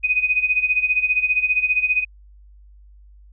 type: tone with tremolo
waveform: sine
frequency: 2498 Hz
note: D#7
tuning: 6 cents sharp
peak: -13 dBFS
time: 0.03-2.05 s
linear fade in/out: 20 ms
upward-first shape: sine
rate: 15 Hz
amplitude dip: 80%
effects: added 50 Hz sine -44 dBFS peak until 3.32 s